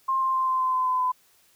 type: tone with pitch steps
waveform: sine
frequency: 1060 / 1052.7 / 1045.4 / 1038.2 / 1031 / 1023.9 / 1016.8 / 1009.8 Hz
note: C6 / C6 / C6 / C6 / C6 / C6 / C6 / B5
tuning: +22 / +10 / -2 / -14 / -26 / -38 / -50 / +38 cents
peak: -21 dBFS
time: 0.08-1.12 s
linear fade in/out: 10 ms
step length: 130 ms
effects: white hiss -61 dBFS RMS until 1.55 s